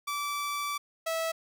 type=tone pair in turn; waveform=sawtooth; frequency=1159 / 652.4 Hz; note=D6 / E5; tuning=-23 / -18 cents; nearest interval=minor seventh; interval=995 cents; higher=first; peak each=-27 / -25 dBFS; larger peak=second; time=0.07-0.78 / 1.06-1.32 s; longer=first; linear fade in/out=10 ms; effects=none